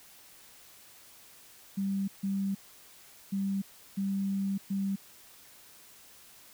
sine tone bursts at uneven times, 196 Hz, G3, in tune, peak -28 dBFS, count 5, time 1.77-2.08 / 2.23-2.55 / 3.32-3.62 / 3.97-4.58 / 4.7-4.96 s, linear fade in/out 10 ms, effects white hiss -55 dBFS RMS until 6.53 s

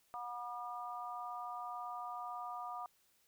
harmonic tone, 241.8 Hz, B3, 36 cents flat, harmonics 3 / 4 / 5, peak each -45 / -47 / -45 dBFS, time 0.14-2.86 s, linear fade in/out 0 ms, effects white hiss -73 dBFS RMS until 3.27 s

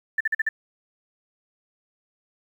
sine tone bursts, 1770 Hz, A6, 10 cents sharp, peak -19 dBFS, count 5, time 0.18-0.49 s, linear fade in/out 5 ms, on 26 ms, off 45 ms, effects 9-bit

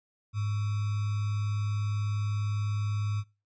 sine tone with sample-and-hold, 104.1 Hz, G#2, 5 cents sharp, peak -27 dBFS, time 0.33-3.24 s, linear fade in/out 50 ms, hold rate 1225 Hz, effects noise-tail reverb RT60 0.3 s tail -24 dB re dry + resampled to 16000 Hz

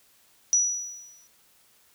sine tone with exponential decay, 5870 Hz, F#8, 15 cents flat, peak -16 dBFS, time 0.53-1.27 s, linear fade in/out 0 ms, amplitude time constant 160 ms, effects white hiss -61 dBFS RMS until 1.94 s

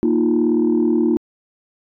sine chord, Bb suspended fourth, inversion none, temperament just, 233.1 / 310.8 / 349.6 Hz, Bb3 / Eb4 / F4, 0 / -2 / +2 cents, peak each -17 dBFS, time 0.03-1.17 s, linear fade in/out 0 ms, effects tanh soft clip ceiling -8 dBFS

